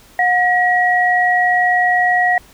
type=tone pair together; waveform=sine; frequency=723 / 1909 Hz; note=F#5 / A#6; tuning=-40 / +41 cents; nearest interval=octave + perfect fourth; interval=1681 cents; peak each=-14 dBFS; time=0.19-2.38 s; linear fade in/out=2 ms; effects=pink hiss -46 dBFS RMS until 2.53 s